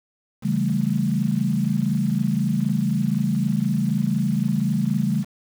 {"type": "chord", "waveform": "sine", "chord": "A dominant seventh", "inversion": "first", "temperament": "equal", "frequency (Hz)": [138.59, 164.81, 196, 220], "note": ["C#3", "E3", "G3", "A3"], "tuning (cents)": [0, 0, 0, 0], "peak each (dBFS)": [-25, -26, -23, -24], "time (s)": [0.42, 5.25], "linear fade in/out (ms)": 50, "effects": ["7-bit"]}